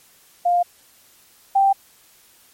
sine tone pair in turn, 703 / 784.5 Hz, F5 / G5, +11 / +1 cents, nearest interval major second, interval 190 cents, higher second, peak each -14 / -12 dBFS, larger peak second, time 0.45-0.63 / 1.55-1.73 s, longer neither, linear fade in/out 10 ms, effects white hiss -53 dBFS RMS until 2.53 s + MP3 64 kbps

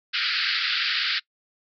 white band-pass noise, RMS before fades -25 dBFS, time 0.13-1.2 s, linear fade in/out 20 ms, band 1300 to 4900 Hz, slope 96 dB/octave, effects noise-tail reverb RT60 0.1 s tail -23 dB re dry

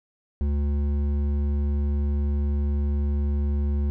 sine tone with hard clipping, 72 Hz, D2, 34 cents flat, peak -23 dBFS, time 0.41-3.9 s, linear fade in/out 0 ms, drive 9 dB, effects none

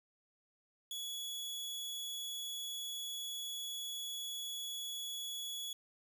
sawtooth tone, 3382 Hz, G#7, 31 cents sharp, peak -37 dBFS, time 0.91-5.73 s, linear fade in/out 2 ms, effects 11-bit

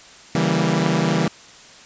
sawtooth chord, C# diminished seventh, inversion none, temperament equal with one note detuned, 141.42 / 164.81 / 196 / 233.1 Hz, C#3 / E3 / G3 / Bb3, +35 / 0 / 0 / 0 cents, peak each -21 / -16 / -19 / -21 dBFS, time 0.35-1.28 s, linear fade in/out 2 ms, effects white hiss -44 dBFS RMS until 1.85 s + resampled to 16000 Hz

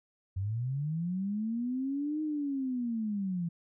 sine linear two-way sweep, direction up then down, 90.9 to 311.1 to 165.7 Hz, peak -30 dBFS, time 0.36-3.49 s, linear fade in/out 10 ms, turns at 2.22 s, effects none

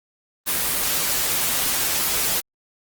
white noise with comb filter, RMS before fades -22 dBFS, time 0.46-2.41 s, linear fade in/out 20 ms, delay 9.6 ms, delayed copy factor -0.5, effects Opus 24 kbps

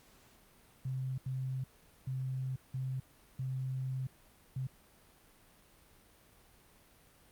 sine tone bursts at uneven times, 130.81 Hz, C3, in tune, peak -34 dBFS, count 6, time 0.85-1.18 / 1.26-1.64 / 2.07-2.56 / 2.74-3 / 3.39-4.07 / 4.56-4.67 s, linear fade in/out 5 ms, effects pink hiss -63 dBFS RMS until 7.31 s + Opus 48 kbps

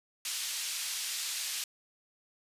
pink band-pass noise, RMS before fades -36 dBFS, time 0.25-1.64 s, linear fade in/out 2 ms, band 3300 to 11000 Hz, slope 12 dB/octave, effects resampled to 32000 Hz

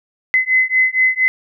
sine beating tone pair, 2035 / 2039.3 Hz, C7 / C7, -49 / -45 cents, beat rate 4.3 Hz, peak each -15 dBFS, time 0.34-1.28 s, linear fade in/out 0 ms, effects none

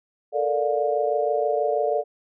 sine chord, Bb major seventh, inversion third, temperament equal with one note detuned, 440 / 466.2 / 587.3 / 711.1 Hz, A4 / Bb4 / D5 / F5, 0 / 0 / 0 / +31 cents, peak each -25 / -29 / -24 / -26 dBFS, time 0.32-2.04 s, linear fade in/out 50 ms, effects none

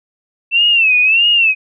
sine tone with vibrato, 2660 Hz, E7, 15 cents sharp, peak -8 dBFS, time 0.51-1.55 s, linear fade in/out 50 ms, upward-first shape sine, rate 1.6 Hz, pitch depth 130 cents each way, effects none

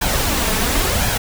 pink noise with flanger, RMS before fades -18 dBFS, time 0.01-1.18 s, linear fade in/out 10 ms, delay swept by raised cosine 1.2 to 4.6 ms, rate 0.94 Hz, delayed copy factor +0.5, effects none

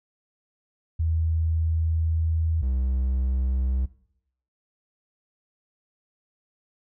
sine / triangle tone pair in turn, 81 / 64.62 Hz, E2 / C2, -30 / -21 cents, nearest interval major third, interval 391 cents, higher first, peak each -21 / -20 dBFS, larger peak second, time 0.99-2.62 / 2.62-3.86 s, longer first, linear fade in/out 10 ms, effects noise-tail reverb RT60 0.7 s tail -18 dB re dry

